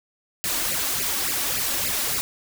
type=noise with flanger; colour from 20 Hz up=white; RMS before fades=-25 dBFS; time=0.44-2.21 s; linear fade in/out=0 ms; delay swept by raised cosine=0.41 to 3.61 ms; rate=3.5 Hz; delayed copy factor=+0.8; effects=none